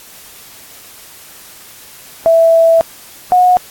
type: tone pair in turn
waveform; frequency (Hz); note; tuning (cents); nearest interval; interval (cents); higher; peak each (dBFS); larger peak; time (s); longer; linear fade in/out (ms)
sine; 659.3 / 726.3; E5 / F#5; 0 / -32; major second; 168; second; -5; neither; 2.26-2.81 / 3.32-3.57; first; 0
effects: white hiss -37 dBFS RMS until 3.7 s + AAC 64 kbps